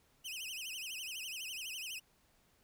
sawtooth tone with vibrato, 2794 Hz, F7, in tune, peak -38 dBFS, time 0.24-2 s, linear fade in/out 20 ms, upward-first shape sine, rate 12 Hz, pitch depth 200 cents each way, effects pink hiss -71 dBFS RMS until 2.63 s

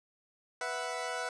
20% pulse chord, B suspended fourth, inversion none, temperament equal, 493.9 / 659.3 / 740 Hz, B4 / E5 / F#5, 0 / 0 / 0 cents, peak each -34 dBFS, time 0.61-1.29 s, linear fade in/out 2 ms, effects resampled to 22050 Hz

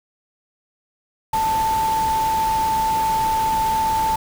sine tone in noise, 884 Hz, A5, 8 cents sharp, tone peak -17 dBFS, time 1.33-4.16 s, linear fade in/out 5 ms, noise pink, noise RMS -30 dBFS, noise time 1.33-4.16 s, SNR +10 dB, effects none

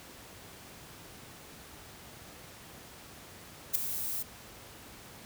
violet noise with ADSR envelope, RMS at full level -24 dBFS, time 3.73-4.23 s, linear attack 23 ms, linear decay 4 ms, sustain -11 dB, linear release 11 ms, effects pink hiss -50 dBFS RMS until 5.25 s + high-pass 60 Hz 12 dB/octave

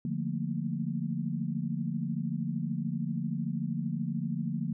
sine chord, Bb major seventh, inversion first, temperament equal, 146.83 / 174.61 / 220 / 233.1 Hz, D3 / F3 / A3 / Bb3, 0 / 0 / 0 / 0 cents, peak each -35 / -34 / -37 / -36 dBFS, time 0.05-4.73 s, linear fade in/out 2 ms, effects none

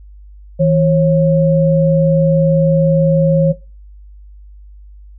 sine tone pair together, 161.85 / 544 Hz, E3 / C#5, -31 / -33 cents, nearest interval octave + major sixth, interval 2098 cents, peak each -11 dBFS, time 0.59-3.53 s, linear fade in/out 20 ms, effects noise-tail reverb RT60 0.3 s tail -19 dB re dry + added 50 Hz sine -35 dBFS peak until 5.18 s

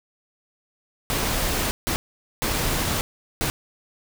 pink noise bursts at uneven times, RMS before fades -24 dBFS, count 4, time 1.1-1.71 / 1.87-1.96 / 2.42-3.01 / 3.41-3.5 s, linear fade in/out 0 ms, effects none

